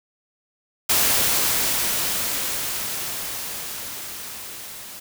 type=noise with level ramp; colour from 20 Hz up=white; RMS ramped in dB=-18 to -38 dBFS; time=0.89-5 s; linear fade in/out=10 ms; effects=none